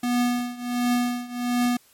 square tone with tremolo, 243.9 Hz, B3, 21 cents flat, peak -19 dBFS, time 0.03-1.77 s, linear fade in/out 5 ms, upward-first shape triangle, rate 1.4 Hz, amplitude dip 90%, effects white hiss -57 dBFS RMS until 1.93 s + MP3 64 kbps

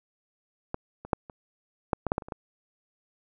clicks, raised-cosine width 1 ms, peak -16 / -26 / -8 / -28 / -9 / -14 / -9 / -12 / -27 / -28 / -19 dBFS, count 11, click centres 0.744 / 1.05 / 1.132 / 1.298 / 1.932 / 2.067 / 2.119 / 2.181 / 2.222 / 2.285 / 2.322 s, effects none

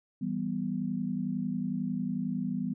sine chord, E minor, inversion none, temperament equal, 164.81 / 196 / 246.9 Hz, E3 / G3 / B3, 0 / 0 / 0 cents, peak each -36 / -33 / -33 dBFS, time 0.21-2.74 s, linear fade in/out 10 ms, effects none

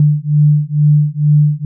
sine beating tone pair, 147.8 / 150 Hz, D3 / D3, +11 / +37 cents, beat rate 2.2 Hz, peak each -11 dBFS, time 0-1.65 s, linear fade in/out 2 ms, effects none

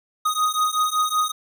square beating tone pair, 1244.5 / 1249.8 Hz, D#6 / D#6, 0 / +7 cents, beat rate 5.3 Hz, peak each -23 dBFS, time 0.25-1.32 s, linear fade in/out 10 ms, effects none

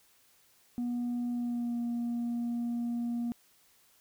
sine tone with pitch glide, 241.9 to 237.2 Hz, B3 to A#3, -36 to +30 cents, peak -28 dBFS, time 0.78-3.32 s, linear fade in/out 0 ms, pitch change -34 cents, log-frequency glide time 1.31-1.78 s, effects tanh soft clip ceiling -29 dBFS + white hiss -65 dBFS RMS until 4 s

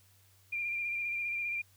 sine tone with vibrato, 2391 Hz, D7, 30 cents sharp, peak -32 dBFS, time 0.52-1.62 s, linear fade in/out 10 ms, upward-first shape square, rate 15 Hz, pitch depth 21 cents each way, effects added 96 Hz sine -64 dBFS peak until 1.76 s + white hiss -66 dBFS RMS until 1.76 s

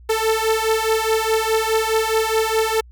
sawtooth beating tone pair, 440 / 444.8 Hz, A4 / A4, 0 / +19 cents, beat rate 4.8 Hz, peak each -16 / -16 dBFS, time 0.09-2.81 s, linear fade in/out 10 ms, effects added 60 Hz sine -41 dBFS peak until 2.91 s

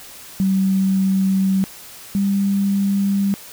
sine tone pair in turn, 191.7 / 198.12 Hz, G3 / G3, -38 / +19 cents, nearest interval minor second, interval 57 cents, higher second, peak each -14 / -15 dBFS, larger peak first, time 0.4-1.64 / 2.15-3.34 s, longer first, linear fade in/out 0 ms, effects white hiss -39 dBFS RMS until 3.52 s

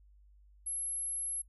sine tone, 11070 Hz, F9, 16 cents flat, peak -34 dBFS, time 0.66-1.42 s, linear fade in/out 10 ms, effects noise-tail reverb RT60 0.1 s tail -20 dB re dry + added 50 Hz sine -58 dBFS peak until 1.48 s

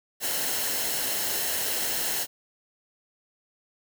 white noise with comb filter, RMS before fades -28 dBFS, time 0.2-2.27 s, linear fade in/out 50 ms, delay 0.84 ms, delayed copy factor -0.5, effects none

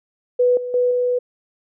sine tone with level steps, 493.9 Hz, B4, in tune, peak -12 / -24 / -14 / -16 dBFS, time 0.39-1.19 s, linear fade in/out 10 ms, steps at 0.57 / 0.74 / 0.91 s, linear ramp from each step 2 ms, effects none

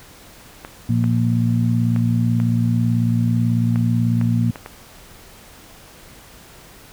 clicks, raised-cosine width 0.5 ms, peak -17 dBFS, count 8, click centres 0.649 / 1.041 / 1.962 / 2.401 / 3.759 / 4.213 / 4.558 / 4.661 s
harmonic tone, 58.2 Hz, A#1, 2 cents flat, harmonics 2 / 3 / 4, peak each -17 / -23 / -20 dBFS, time 0.89-4.51 s, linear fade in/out 5 ms
effects pink hiss -44 dBFS RMS until 6.92 s

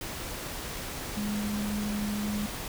sine tone in noise, 208 Hz, G#3, 3 cents sharp, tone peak -29 dBFS, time 1.17-2.46 s, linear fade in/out 2 ms, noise pink, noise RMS -37 dBFS, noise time 0.01-2.68 s, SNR +5 dB, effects none

